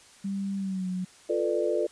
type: tone with pitch glide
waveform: sine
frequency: 196.6 to 183.43 Hz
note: G3 to F#3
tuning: +5 to -15 cents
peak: -28 dBFS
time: 0.24-1.05 s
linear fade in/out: 10 ms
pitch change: -120 cents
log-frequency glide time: 0.57-0.88 s
type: chord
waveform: sine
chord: B half-diminished seventh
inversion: second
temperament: equal with one note detuned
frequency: 349.2 / 440 / 493.9 / 593.1 Hz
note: F4 / A4 / B4 / D5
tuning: 0 / 0 / 0 / +17 cents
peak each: -29 / -29 / -31 / -29 dBFS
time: 1.29-1.87 s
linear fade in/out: 10 ms
effects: white hiss -54 dBFS RMS until 1.91 s + resampled to 22050 Hz